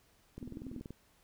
click train, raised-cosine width 3 ms, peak -31 dBFS, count 12, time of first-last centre 0.38-0.906 s, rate 20.9 Hz
white band-pass noise, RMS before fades -48 dBFS, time 0.4-0.8 s, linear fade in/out 5 ms, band 220 to 310 Hz, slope 96 dB/octave
effects pink hiss -68 dBFS RMS until 1.23 s

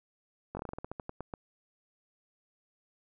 slowing click train, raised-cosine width 1 ms, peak -24 dBFS, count 14, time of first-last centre 0.55-1.338 s, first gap 20 ms, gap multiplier 1.17, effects none

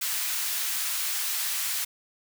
white high-pass noise, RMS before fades -29 dBFS, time 0.01-1.85 s, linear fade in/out 10 ms, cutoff 1300 Hz, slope 12 dB/octave, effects none

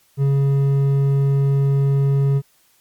triangle tone with hard clipping, 138.59 Hz, C#3, in tune, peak -15 dBFS, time 0.17-2.42 s, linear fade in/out 50 ms, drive 9 dB, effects white hiss -58 dBFS RMS until 2.8 s + MP3 96 kbps

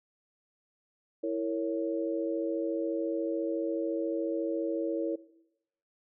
sine chord, A# diminished, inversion second, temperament equal with one note detuned, 329.6 / 460.3 / 554.4 Hz, E4 / A#4 / C#5, 0 / -22 / 0 cents, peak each -32 / -34 / -34 dBFS, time 1.23-5.16 s, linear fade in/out 10 ms, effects noise-tail reverb RT60 0.8 s tail -17 dB re dry

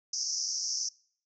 white band-pass noise, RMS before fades -33 dBFS, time 0.13-0.89 s, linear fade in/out 5 ms, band 5100 to 6200 Hz, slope 96 dB/octave, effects noise-tail reverb RT60 0.6 s tail -25 dB re dry

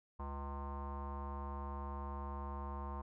square tone with low-pass filter, 70 Hz, C#2, 18 cents sharp, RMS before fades -43 dBFS, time 0.19-3.02 s, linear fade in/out 10 ms, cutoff 1000 Hz, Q 9.9, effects none

